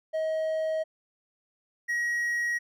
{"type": "tone pair in turn", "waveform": "triangle", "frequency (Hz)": [634, 1899.9], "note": ["D#5", "A#6"], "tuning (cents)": [32, 32], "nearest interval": "octave + perfect fifth", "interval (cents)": 1900, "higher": "second", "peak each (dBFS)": -24, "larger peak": "neither", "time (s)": [[0.13, 0.84], [1.88, 2.59]], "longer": "neither", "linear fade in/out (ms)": 20, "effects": []}